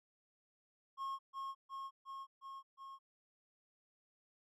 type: tone with echo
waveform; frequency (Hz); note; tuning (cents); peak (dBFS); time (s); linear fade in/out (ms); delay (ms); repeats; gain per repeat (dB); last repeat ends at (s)
triangle; 1083; C#6; -41; -37; 0.97-1.19; 50; 360; 5; -2; 2.99
effects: none